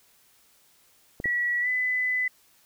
clicks, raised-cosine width 2 ms, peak -22 dBFS, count 2, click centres 1.201 / 1.257 s
sine tone with pitch glide, 1934 to 2005 Hz, B6 to B6, -37 to +26 cents, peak -23 dBFS, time 1.24-2.28 s, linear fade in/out 5 ms, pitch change +63 cents, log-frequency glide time 1.61-1.68 s
effects white hiss -61 dBFS RMS until 2.65 s

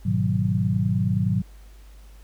sine chord, G# minor seventh, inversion none, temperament equal, 103.83 / 123.47 / 155.56 / 185 Hz, G#2 / B2 / D#3 / F#3, 0 / 0 / 0 / 0 cents, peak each -24 / -25 / -28 / -24 dBFS, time 0.05-1.42 s, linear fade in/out 10 ms, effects added 50 Hz sine -43 dBFS peak until 2.23 s + pink hiss -57 dBFS RMS until 2.23 s

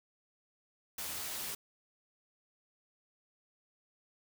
white noise with comb filter, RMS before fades -40 dBFS, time 0.98-1.55 s, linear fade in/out 5 ms, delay 13 ms, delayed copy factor +0.75, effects none

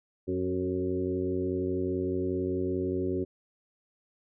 harmonic tone with a mistuned harmonic, 91.3 Hz, F#2, 23 cents flat, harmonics 1 / 2 / 3 / 4 / 5 / 6, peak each -36 / -38 / -33 / -30 / -39 / -42 dBFS, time 0.27-3.25 s, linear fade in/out 20 ms, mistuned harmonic 4, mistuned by +30 cents, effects none

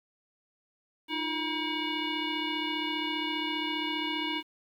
sine tone with frequency modulation, 1600 Hz, G6, 35 cents sharp, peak -29 dBFS, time 1.08-4.43 s, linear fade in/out 50 ms, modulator 647 Hz, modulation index 2.8, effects 10-bit

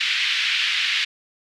white band-pass noise, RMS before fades -22 dBFS, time 0-1.05 s, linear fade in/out 10 ms, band 1900 to 3500 Hz, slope 24 dB/octave, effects none

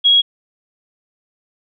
sine tone, 3310 Hz, G#7, 6 cents flat, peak -8 dBFS, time 0.04-0.22 s, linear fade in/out 20 ms, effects none

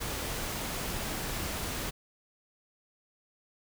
pink noise, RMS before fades -35 dBFS, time 0-1.91 s, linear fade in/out 20 ms, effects none

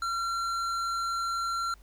sine tone with hard clipping, 1366 Hz, F6, 39 cents flat, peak -30 dBFS, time 0.02-1.74 s, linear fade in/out 2 ms, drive 11 dB, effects added 50 Hz sine -52 dBFS peak until 1.82 s + pink hiss -63 dBFS RMS until 1.82 s

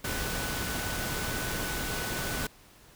sine tone in noise, 1494 Hz, F#6, 16 cents sharp, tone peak -39 dBFS, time 0.04-2.47 s, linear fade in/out 5 ms, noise pink, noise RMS -33 dBFS, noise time 0.04-2.47 s, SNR -9 dB, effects pink hiss -56 dBFS RMS until 2.95 s

